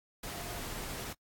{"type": "tone in noise", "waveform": "sine", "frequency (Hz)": 698.5, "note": "F5", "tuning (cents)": 0, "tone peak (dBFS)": -50, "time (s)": [0.25, 0.6], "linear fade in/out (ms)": 5, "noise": "pink", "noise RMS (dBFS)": -41, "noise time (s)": [0.23, 1.13], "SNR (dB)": -12, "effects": ["noise-tail reverb RT60 0.1 s tail -23 dB re dry", "AAC 64 kbps"]}